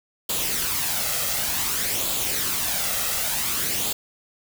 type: noise with flanger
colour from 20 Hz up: white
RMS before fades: -25 dBFS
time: 0.29-3.93 s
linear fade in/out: 5 ms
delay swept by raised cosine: 0.26 to 1.56 ms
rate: 0.55 Hz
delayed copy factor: +0.5
effects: none